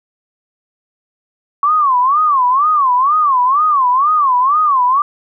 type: tone with vibrato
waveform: sine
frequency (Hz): 1108.7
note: C#6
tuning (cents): 0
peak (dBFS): -9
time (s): 1.63-5.02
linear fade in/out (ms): 2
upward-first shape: sine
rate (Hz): 2.1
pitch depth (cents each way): 210
effects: none